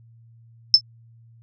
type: tone with exponential decay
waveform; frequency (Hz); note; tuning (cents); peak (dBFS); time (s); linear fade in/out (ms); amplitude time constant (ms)
sine; 5274; E8; 0; -3; 0.74-0.81; 1; 15
effects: added 115 Hz sine -48 dBFS peak until 1.42 s